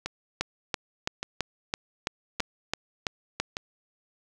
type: two click trains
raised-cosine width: 0.2 ms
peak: -9 / -14 dBFS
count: 10 / 4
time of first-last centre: 0.41-3.4 / 0.06-3.569 s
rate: 3.01 / 0.855 Hz
effects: none